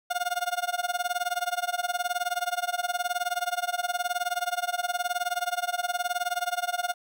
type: tone with tremolo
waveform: 30% pulse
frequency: 712 Hz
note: F5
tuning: 33 cents sharp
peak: -21 dBFS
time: 0.1-6.94 s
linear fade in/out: 10 ms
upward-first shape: sine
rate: 19 Hz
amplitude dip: 95%
effects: none